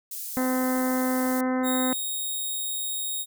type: high-pass noise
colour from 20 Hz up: white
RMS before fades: -35 dBFS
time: 0.11-1.41 s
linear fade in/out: 5 ms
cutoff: 7400 Hz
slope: 12 dB/octave
type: harmonic tone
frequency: 256.3 Hz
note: C4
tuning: 36 cents flat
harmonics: 1 / 2 / 3 / 4 / 5 / 6 / 7 / 8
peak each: -24 / -30 / -34 / -36 / -38 / -40 / -41 / -42 dBFS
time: 0.37-1.93 s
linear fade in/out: 0 ms
type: tone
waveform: 5% pulse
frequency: 3741 Hz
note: A#7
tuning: 5 cents sharp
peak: -20 dBFS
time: 1.63-3.26 s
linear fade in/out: 50 ms
effects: none